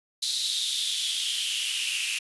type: noise with high-pass filter sweep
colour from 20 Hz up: white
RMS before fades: -28 dBFS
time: 0.22-2.19 s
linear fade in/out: 10 ms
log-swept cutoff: 4000 to 2600 Hz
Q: 6.9
effects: resampled to 24000 Hz